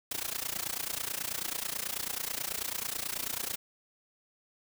white noise with amplitude modulation, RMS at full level -32 dBFS, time 0.11-3.56 s, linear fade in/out 5 ms, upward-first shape sine, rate 29.2 Hz, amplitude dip 90%, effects none

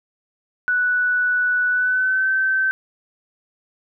sine tone with pitch glide, 1480 to 1543.7 Hz, F#6 to G6, 0 to -27 cents, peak -16 dBFS, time 0.68-2.71 s, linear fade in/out 0 ms, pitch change +73 cents, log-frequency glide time 1.69-2.3 s, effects none

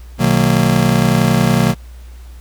square chord, B major seventh, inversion none, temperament just, 123.47 / 154.34 / 185.21 / 231.5 Hz, B2 / D#3 / F#3 / A#3, 0 / -14 / +2 / -12 cents, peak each -17 dBFS, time 0.18-1.75 s, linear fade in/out 50 ms, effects added 60 Hz sine -32 dBFS peak until 2.4 s + pink hiss -48 dBFS RMS until 2.4 s

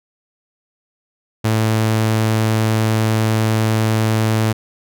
sawtooth tone, 110 Hz, A2, in tune, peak -10 dBFS, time 1.44-4.53 s, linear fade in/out 10 ms, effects none

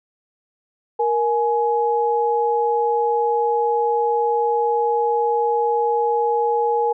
sine tone pair together, 469 / 840 Hz, A#4 / G#5, +11 / +19 cents, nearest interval minor seventh, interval 1008 cents, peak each -19 dBFS, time 0.99-6.93 s, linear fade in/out 10 ms, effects none

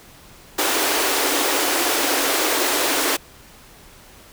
pink high-pass noise, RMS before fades -20 dBFS, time 0.58-3.17 s, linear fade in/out 10 ms, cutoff 270 Hz, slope 96 dB/octave, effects pink hiss -46 dBFS RMS until 4.32 s

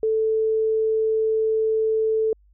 sine tone, 440 Hz, A4, in tune, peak -18 dBFS, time 0.03-2.33 s, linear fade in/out 2 ms, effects added 50 Hz sine -53 dBFS peak until 2.53 s

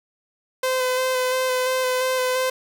sawtooth tone with vibrato, 512 Hz, C5, 38 cents flat, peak -16 dBFS, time 0.63-2.5 s, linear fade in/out 5 ms, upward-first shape square, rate 2.9 Hz, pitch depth 14 cents each way, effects none

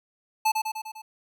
square tone with echo, 872 Hz, A5, 16 cents flat, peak -20 dBFS, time 0.45-0.52 s, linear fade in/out 10 ms, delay 100 ms, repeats 5, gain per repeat -4 dB, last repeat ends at 1.02 s, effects none

